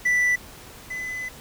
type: tone pair in turn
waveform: triangle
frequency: 1975.5 / 2012 Hz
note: B6 / B6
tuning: 0 / +32 cents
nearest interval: unison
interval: 32 cents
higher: second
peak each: -16 / -27 dBFS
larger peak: first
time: 0.05-0.36 / 0.9-1.29 s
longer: second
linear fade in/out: 10 ms
effects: pink hiss -44 dBFS RMS until 1.4 s